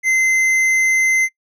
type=tone with tanh clipping; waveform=triangle; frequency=2066 Hz; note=C7; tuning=22 cents flat; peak=-14 dBFS; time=0.03-1.29 s; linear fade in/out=50 ms; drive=13 dB; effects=noise-tail reverb RT60 0.1 s tail -23 dB re dry